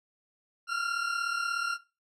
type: tone pair together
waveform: 40% pulse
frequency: 1363.3 / 1400 Hz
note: F6 / F6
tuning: -42 / +4 cents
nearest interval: unison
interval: 46 cents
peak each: -31 / -31 dBFS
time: 0.67-1.78 s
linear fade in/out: 50 ms
effects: noise-tail reverb RT60 0.3 s tail -18 dB re dry + low-pass 7000 Hz 12 dB/octave